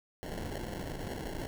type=noise with sample-and-hold; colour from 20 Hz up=pink; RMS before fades=-39 dBFS; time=0.23-1.47 s; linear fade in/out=0 ms; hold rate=1225 Hz; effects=none